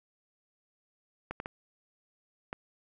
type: clicks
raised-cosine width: 0.5 ms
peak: -21 dBFS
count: 4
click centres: 1.31 / 1.401 / 1.459 / 2.529 s
effects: none